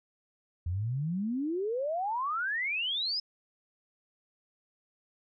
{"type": "exponential sweep", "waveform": "sine", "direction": "up", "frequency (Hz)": [81.7, 5200], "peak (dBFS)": -29, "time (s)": [0.66, 3.2], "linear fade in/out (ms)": 5, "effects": []}